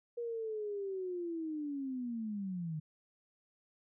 sine linear sweep, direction down, 478.4 to 150.5 Hz, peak -36 dBFS, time 0.17-2.8 s, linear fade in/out 10 ms, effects none

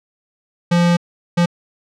square tone bursts at uneven times, 173.2 Hz, F3, 14 cents flat, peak -12 dBFS, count 2, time 0.71-0.97 / 1.37-1.46 s, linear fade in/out 10 ms, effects low-pass 6000 Hz 12 dB/octave

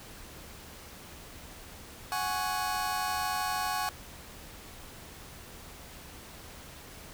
sawtooth chord, F# suspended second, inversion none, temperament just, 740 / 832.5 / 1110 Hz, F#5 / G#5 / C#6, 0 / +4 / +2 cents, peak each -30 dBFS, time 2.12-3.89 s, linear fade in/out 0 ms, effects added 73 Hz sine -56 dBFS peak until 7.13 s + pink hiss -48 dBFS RMS until 7.13 s

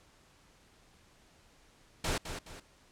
pink noise with echo, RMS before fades -32 dBFS, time 2.04-2.18 s, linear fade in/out 5 ms, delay 210 ms, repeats 2, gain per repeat -8 dB, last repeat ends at 2.6 s, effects pink hiss -63 dBFS RMS until 2.91 s + low-pass 9000 Hz 12 dB/octave

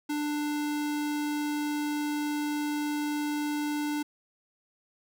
square tone, 296.1 Hz, D4, 14 cents sharp, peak -29 dBFS, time 0.09-4.03 s, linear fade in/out 10 ms, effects none

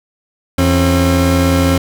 30% pulse tone pair together, 84.63 / 269.2 Hz, E2 / C4, +46 / +49 cents, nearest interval octave + minor sixth, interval 2003 cents, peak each -10 dBFS, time 0.58-1.78 s, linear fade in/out 5 ms, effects none

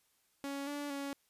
sawtooth tone with pitch steps, 278.9 / 289 / 279.5 Hz, C#4 / D4 / C#4, +11 / -28 / +14 cents, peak -34 dBFS, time 0.44-1.13 s, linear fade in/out 0 ms, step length 230 ms, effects white hiss -74 dBFS RMS until 1.29 s + resampled to 32000 Hz

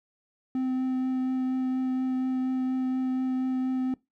triangle tone with vibrato, 258.3 Hz, C4, 22 cents flat, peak -23 dBFS, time 0.55-3.94 s, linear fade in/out 2 ms, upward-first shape triangle, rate 4.2 Hz, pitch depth 10 cents each way, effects noise-tail reverb RT60 0.2 s tail -21 dB re dry

